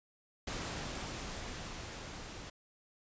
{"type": "noise with level ramp", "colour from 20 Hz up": "pink", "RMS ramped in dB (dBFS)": [-39, -47], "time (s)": [0.47, 2.5], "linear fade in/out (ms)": 5, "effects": ["resampled to 16000 Hz"]}